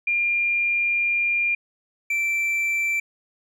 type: tone pair in turn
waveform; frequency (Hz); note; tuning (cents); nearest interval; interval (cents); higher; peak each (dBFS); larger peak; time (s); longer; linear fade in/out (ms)
sine / triangle; 2400 / 2340; D7 / D7; +37 / -7; unison; 44; first; -19 / -19; neither; 0.07-1.55 / 2.1-3; first; 5
effects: none